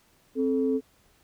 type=tone pair together; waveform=sine; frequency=263.7 / 436.3 Hz; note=C4 / A4; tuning=+14 / -15 cents; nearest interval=major sixth; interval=871 cents; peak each=-24 / -25 dBFS; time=0.35-0.81 s; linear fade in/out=50 ms; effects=tanh soft clip ceiling -14 dBFS + pink hiss -63 dBFS RMS until 1.23 s